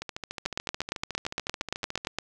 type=two click trains; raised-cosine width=0.2 ms; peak=-17 / -11 dBFS; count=29 / 16; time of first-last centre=0.02-2.049 / 0.46-2.186 s; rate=13.8 / 8.69 Hz; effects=none